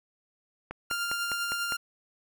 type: click train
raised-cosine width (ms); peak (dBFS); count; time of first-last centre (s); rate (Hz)
0.5; -21; 6; 0.71-1.722; 4.94
type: tone with tremolo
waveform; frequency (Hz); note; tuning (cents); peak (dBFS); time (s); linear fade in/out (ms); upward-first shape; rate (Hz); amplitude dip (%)
sawtooth; 1396.9; F6; 0; -24; 0.9-1.77; 10; triangle; 10; 35
effects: none